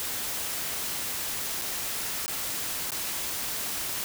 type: noise with dropouts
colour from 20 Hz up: white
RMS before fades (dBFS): -32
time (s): 0-4.04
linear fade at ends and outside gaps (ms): 0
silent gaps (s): 1.614-1.619 / 2.261-2.28 / 2.906-2.919
effects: none